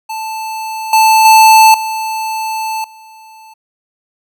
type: tone with level steps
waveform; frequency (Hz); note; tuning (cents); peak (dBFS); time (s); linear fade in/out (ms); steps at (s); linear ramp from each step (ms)
square; 880; A5; 0; -20 / -6 / -3 / -17 / -36; 0.09-3.54; 10; 0.93 / 1.25 / 1.74 / 2.84; 2
effects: none